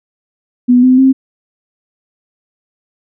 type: tone with pitch steps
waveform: sine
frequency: 246.9 / 255.8 / 264.9 Hz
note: B3 / C4 / C4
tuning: 0 / -39 / +22 cents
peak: -4 dBFS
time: 0.68-1.13 s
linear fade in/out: 20 ms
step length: 150 ms
effects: none